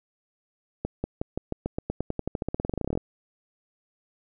accelerating click train, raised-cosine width 2 ms, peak -14 dBFS, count 28, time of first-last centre 0.85-2.975 s, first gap 190 ms, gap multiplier 0.92, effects none

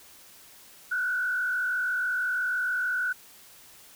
sine tone with frequency modulation, 1480 Hz, F#6, in tune, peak -25 dBFS, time 0.91-3.13 s, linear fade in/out 10 ms, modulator 46.2 Hz, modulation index 0.94, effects white hiss -52 dBFS RMS until 3.95 s

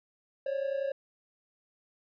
triangle tone pair together, 543 / 573.6 Hz, C#5 / D5, -36 / -41 cents, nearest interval minor second, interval 95 cents, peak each -29 / -33 dBFS, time 0.46-0.92 s, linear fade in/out 5 ms, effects resampled to 11025 Hz

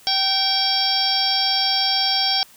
harmonic tone with a mistuned harmonic, 774 Hz, G5, 22 cents flat, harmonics 1 / 2 / 3 / 4 / 5 / 6 / 7, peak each -25 / -33 / -31 / -24 / -29 / -22 / -22 dBFS, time 0.07-2.43 s, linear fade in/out 0 ms, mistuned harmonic 4, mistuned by +83 cents, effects white hiss -49 dBFS RMS until 2.56 s

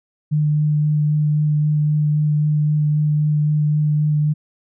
sine tone with vibrato, 150.5 Hz, D3, 43 cents sharp, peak -14 dBFS, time 0.31-4.34 s, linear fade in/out 20 ms, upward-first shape sine, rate 3.8 Hz, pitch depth 10 cents each way, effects none

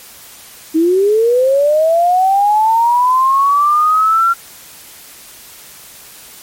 sine linear sweep, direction up, 311.1 to 1379 Hz, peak -8 dBFS, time 0.74-4.34 s, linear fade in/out 20 ms, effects white hiss -37 dBFS RMS until 6.42 s + MP3 64 kbps

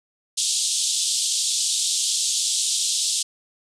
white band-pass noise, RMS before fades -23 dBFS, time 0.37-3.23 s, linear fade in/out 10 ms, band 3200 to 9100 Hz, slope 48 dB/octave, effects none

